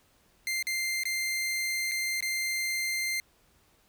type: tone with dropouts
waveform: sawtooth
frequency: 2093 Hz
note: C7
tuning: in tune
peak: -25 dBFS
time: 0.47-3.2 s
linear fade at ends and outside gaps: 1 ms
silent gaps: 0.626-0.669 / 1.035-1.054 / 1.913-1.917 / 2.206-2.225 s
effects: pink hiss -65 dBFS RMS until 3.88 s